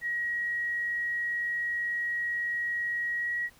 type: tone with pitch glide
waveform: sine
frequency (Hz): 1901 to 1912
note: A#6 to A#6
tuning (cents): +33 to +43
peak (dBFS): -28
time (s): 0.01-3.5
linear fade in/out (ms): 50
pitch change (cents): +10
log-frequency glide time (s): 3.16-3.32
effects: pink hiss -59 dBFS RMS until 3.59 s